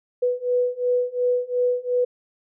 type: beating tone pair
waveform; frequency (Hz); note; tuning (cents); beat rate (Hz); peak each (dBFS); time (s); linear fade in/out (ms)
sine; 492.4 / 495.2; B4 / B4; -5 / +5; 2.8; -23 / -22; 0.22-2.05; 10
effects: none